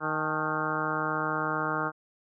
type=harmonic tone with a mistuned harmonic; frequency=155.56 Hz; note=D#3; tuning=in tune; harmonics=1 / 2 / 3 / 4 / 5 / 6 / 7 / 8 / 9 / 10; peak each=-38 / -36 / -37 / -38 / -38 / -37 / -35 / -34 / -33 / -39 dBFS; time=0-1.92 s; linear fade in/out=50 ms; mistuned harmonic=6; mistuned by=-76 cents; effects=none